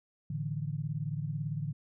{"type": "chord", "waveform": "sine", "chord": "A suspended fourth", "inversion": "none", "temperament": "equal", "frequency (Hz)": [110, 146.83, 164.81], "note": ["A2", "D3", "E3"], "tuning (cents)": [0, 0, 0], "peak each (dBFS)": [-39, -34, -39], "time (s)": [0.3, 1.73], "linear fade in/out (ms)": 5, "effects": []}